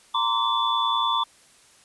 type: tone cluster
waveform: sine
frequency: 926 / 1036 / 1156 / 3473 Hz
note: A#5 / C6 / D6 / A7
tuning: -12 / -17 / -28 / -23 cents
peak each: -26 dBFS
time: 0.14-1.24 s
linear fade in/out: 10 ms
effects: white hiss -55 dBFS RMS until 1.84 s + resampled to 24000 Hz